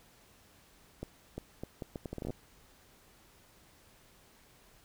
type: accelerating click train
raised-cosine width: 2 ms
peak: -25 dBFS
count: 14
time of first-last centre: 1.03-2.305 s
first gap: 350 ms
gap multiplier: 0.73
effects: pink hiss -62 dBFS RMS until 4.84 s

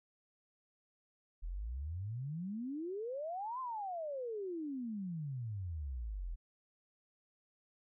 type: exponential two-way sweep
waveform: sine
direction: up then down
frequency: 38.89 to 1059 to 38.89 Hz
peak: -38 dBFS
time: 1.42-6.36 s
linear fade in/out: 20 ms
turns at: 3.6 s
effects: none

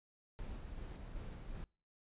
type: noise with tremolo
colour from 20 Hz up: brown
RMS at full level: -45 dBFS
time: 0.39-1.64 s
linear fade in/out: 0 ms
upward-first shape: square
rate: 2.6 Hz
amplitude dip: 25%
effects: noise-tail reverb RT60 0.4 s tail -26 dB re dry + resampled to 8000 Hz

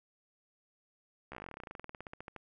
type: slowing click train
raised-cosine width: 0.5 ms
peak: -29 dBFS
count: 28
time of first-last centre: 1.32-2.363 s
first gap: 14 ms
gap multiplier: 1.07
effects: none

